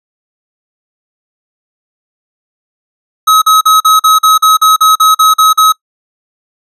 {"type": "tone bursts", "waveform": "square", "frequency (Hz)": 1277, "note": "D#6", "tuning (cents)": 45, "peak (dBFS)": -4, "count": 13, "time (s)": [3.27, 5.724], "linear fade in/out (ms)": 10, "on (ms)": 150, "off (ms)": 42, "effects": ["noise-tail reverb RT60 0.1 s tail -25 dB re dry", "resampled to 32000 Hz"]}